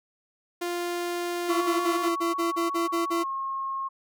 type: tone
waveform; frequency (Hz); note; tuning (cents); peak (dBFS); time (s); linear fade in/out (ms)
sawtooth; 349.2; F4; 0; -24; 0.61-2.09; 10
type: tone bursts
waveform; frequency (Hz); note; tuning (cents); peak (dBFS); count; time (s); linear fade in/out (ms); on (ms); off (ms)
40% pulse; 338.2; E4; +44; -24; 10; 1.48-3.24; 20; 140; 40
type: tone with pitch glide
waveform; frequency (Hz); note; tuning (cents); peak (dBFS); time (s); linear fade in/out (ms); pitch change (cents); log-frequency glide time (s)
sine; 1117 to 1079; C#6 to C#6; +13 to -47; -28; 1.49-3.89; 20; -60; 3.1-3.27
effects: none